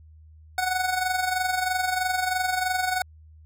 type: tone with amplitude modulation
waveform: 25% pulse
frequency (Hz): 740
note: F#5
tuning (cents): 0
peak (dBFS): -17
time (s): 0.58-3.02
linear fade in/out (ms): 2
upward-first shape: sine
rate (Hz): 23.1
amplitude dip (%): 60
effects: added 78 Hz sine -47 dBFS peak until 3.45 s